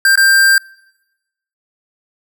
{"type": "tone with dropouts", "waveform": "square", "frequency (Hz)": 1575, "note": "G6", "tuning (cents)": 8, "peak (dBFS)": -8, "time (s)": [0.05, 0.58], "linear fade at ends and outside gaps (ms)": 2, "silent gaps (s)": [0.156, 0.175], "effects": ["noise-tail reverb RT60 1.0 s tail -26 dB re dry"]}